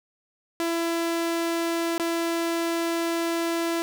sawtooth tone with dropouts, 335 Hz, E4, 28 cents sharp, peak -20 dBFS, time 0.6-3.82 s, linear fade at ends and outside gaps 0 ms, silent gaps 1.98-1.998 s, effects none

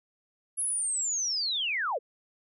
sine linear sweep, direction down, 10900 to 395.5 Hz, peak -27 dBFS, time 0.57-1.99 s, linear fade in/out 20 ms, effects none

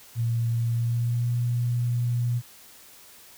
sine tone with pitch glide, 116.54 to 120.72 Hz, A#2 to B2, 0 to -39 cents, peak -22 dBFS, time 0.15-2.42 s, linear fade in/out 50 ms, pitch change +61 cents, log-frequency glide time 0.67-1.33 s, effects white hiss -50 dBFS RMS until 3.37 s

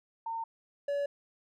sine / triangle tone pair in turn, 910 / 569.4 Hz, A#5 / C#5, -42 / +46 cents, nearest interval minor sixth, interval 812 cents, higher first, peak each -33 / -27 dBFS, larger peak second, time 0.26-0.44 / 0.88-1.06 s, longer neither, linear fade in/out 5 ms, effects none

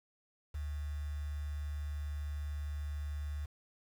sine tone with quantisation, 73.42 Hz, D2, in tune, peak -36 dBFS, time 0.54-3.46 s, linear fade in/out 10 ms, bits 9, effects none

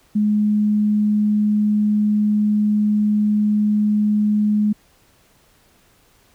sine tone, 210 Hz, G#3, 19 cents sharp, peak -14 dBFS, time 0.15-4.73 s, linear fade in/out 10 ms, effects pink hiss -56 dBFS RMS until 6.34 s

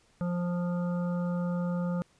harmonic tone, 175.8 Hz, F3, 12 cents sharp, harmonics 1 / 3 / 5 / 7 / 8, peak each -28 / -37 / -46 / -45 / -50 dBFS, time 0.21-2.02 s, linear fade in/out 0 ms, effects pink hiss -65 dBFS RMS until 2.19 s + resampled to 22050 Hz

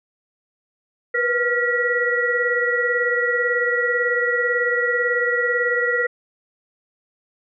sine tone cluster, 482.9 / 501 / 1398 / 1929 Hz, B4 / B4 / F6 / B6, -39 / +25 / +1 / -41 cents, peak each -23 / -28 / -25 / -20 dBFS, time 1.14-6.07 s, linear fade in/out 10 ms, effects none

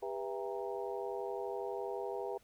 harmonic tone with a mistuned harmonic, 133.3 Hz, C3, 33 cents sharp, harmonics 3 / 4 / 5 / 6 / 7, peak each -40 / -42 / -44 / -46 / -47 dBFS, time 0.02-2.38 s, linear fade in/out 10 ms, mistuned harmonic 4, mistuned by -140 cents, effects pink hiss -68 dBFS RMS until 2.43 s

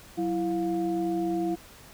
sine tone cluster, 185.9 / 333.4 / 708 Hz, F#3 / E4 / F5, +8 / +20 / +23 cents, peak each -34 / -26 / -34 dBFS, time 0.17-1.56 s, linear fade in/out 20 ms, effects pink hiss -50 dBFS RMS until 1.93 s

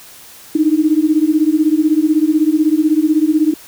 sine beating tone pair, 301.7 / 317.7 Hz, D4 / D#4, +47 / +36 cents, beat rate 16 Hz, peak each -13 dBFS, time 0.55-3.54 s, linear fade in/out 5 ms, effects white hiss -39 dBFS RMS until 3.67 s

